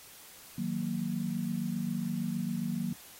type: chord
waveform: sine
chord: D# minor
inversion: none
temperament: equal with one note detuned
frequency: 158.1 / 185 / 233.1 Hz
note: D#3 / F#3 / A#3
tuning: +28 / 0 / 0 cents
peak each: -37 / -34 / -34 dBFS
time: 0.58-2.93 s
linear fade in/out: 5 ms
effects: white hiss -52 dBFS RMS until 3.19 s + AAC 48 kbps